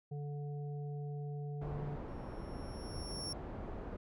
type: harmonic tone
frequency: 145.3 Hz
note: D3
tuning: 18 cents flat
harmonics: 1 / 3 / 5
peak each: -39 / -49 / -55 dBFS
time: 0.11-1.96 s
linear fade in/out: 10 ms
type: low-pass noise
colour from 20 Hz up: pink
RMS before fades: -44 dBFS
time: 1.61-3.97 s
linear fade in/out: 10 ms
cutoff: 830 Hz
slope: 12 dB/octave
type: tone with exponential growth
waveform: 35% pulse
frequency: 5490 Hz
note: F8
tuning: 31 cents flat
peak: -36 dBFS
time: 2.08-3.33 s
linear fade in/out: 5 ms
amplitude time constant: 270 ms
effects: none